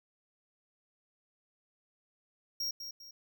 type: tone with echo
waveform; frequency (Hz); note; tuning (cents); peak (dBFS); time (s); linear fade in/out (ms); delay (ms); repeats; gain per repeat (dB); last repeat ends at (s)
square; 5588; F8; 0; -33; 2.6-2.71; 5; 200; 2; -8; 3.11
effects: none